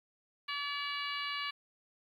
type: harmonic tone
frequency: 573 Hz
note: D5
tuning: 43 cents flat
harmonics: 2 / 3 / 4 / 5 / 6 / 7 / 8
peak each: -40 / -43 / -41 / -41 / -48 / -45 / -49 dBFS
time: 0.48-1.51 s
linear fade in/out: 10 ms
effects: 11-bit